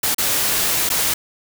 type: noise with dropouts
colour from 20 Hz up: white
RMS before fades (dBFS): -19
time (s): 0.03-1.14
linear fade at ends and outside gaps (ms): 5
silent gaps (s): 0.146-0.182 / 0.891-0.9
effects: none